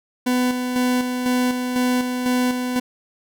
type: tone with tremolo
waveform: 40% pulse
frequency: 250 Hz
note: B3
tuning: 21 cents sharp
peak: -16 dBFS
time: 0.26-2.8 s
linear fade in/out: 10 ms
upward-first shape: square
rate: 2 Hz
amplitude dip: 45%
effects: none